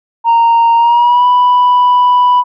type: tone with pitch glide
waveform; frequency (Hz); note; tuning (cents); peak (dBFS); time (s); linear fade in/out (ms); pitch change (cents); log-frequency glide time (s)
sine; 927 to 987.8; A#5 to B5; -10 to 0; -3; 0.24-2.44; 50; +110; 0.76-1.26
effects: tanh soft clip ceiling -4 dBFS